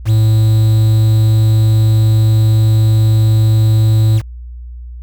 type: tone with quantisation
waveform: triangle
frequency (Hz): 109.6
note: A2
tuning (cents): -6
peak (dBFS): -5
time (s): 0.05-4.22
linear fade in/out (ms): 50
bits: 5
effects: added 60 Hz sine -26 dBFS peak until 5.02 s